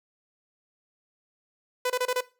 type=tone bursts; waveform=sawtooth; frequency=500 Hz; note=B4; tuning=21 cents sharp; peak=-20 dBFS; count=5; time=1.85-2.208 s; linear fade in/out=5 ms; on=50 ms; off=27 ms; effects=noise-tail reverb RT60 0.3 s tail -18 dB re dry